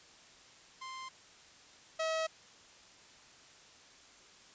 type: tone pair in turn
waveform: sawtooth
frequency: 1046.5 / 641.9 Hz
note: C6 / E5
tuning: 0 / -46 cents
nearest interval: minor sixth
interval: 846 cents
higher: first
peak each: -39 / -28 dBFS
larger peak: second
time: 0.81-1.09 / 1.99-2.27 s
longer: neither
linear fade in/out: 10 ms
effects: white hiss -58 dBFS RMS until 4.54 s + resampled to 16000 Hz